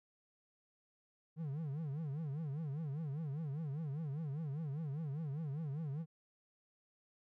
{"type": "tone with vibrato", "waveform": "triangle", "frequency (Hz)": 149.3, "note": "D3", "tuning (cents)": 29, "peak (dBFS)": -36, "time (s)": [1.36, 6.06], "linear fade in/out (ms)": 50, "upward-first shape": "triangle", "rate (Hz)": 5, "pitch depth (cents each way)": 220, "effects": []}